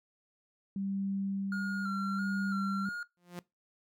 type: tone with tremolo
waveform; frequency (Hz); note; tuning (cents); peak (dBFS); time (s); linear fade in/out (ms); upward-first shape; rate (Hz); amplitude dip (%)
sine; 196; G3; 0; -31; 0.76-2.89; 2; sine; 0.73; 30
type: tone with vibrato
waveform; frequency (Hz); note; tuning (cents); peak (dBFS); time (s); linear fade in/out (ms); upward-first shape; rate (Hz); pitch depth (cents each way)
triangle; 1396.9; F6; 0; -33; 1.52-3.03; 2; square; 1.5; 37
type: tone with exponential growth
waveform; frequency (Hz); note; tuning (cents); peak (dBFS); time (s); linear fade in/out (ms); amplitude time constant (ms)
sawtooth; 176.1; F3; +15; -33; 3.17-3.39; 0; 47
effects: noise-tail reverb RT60 0.2 s tail -21 dB re dry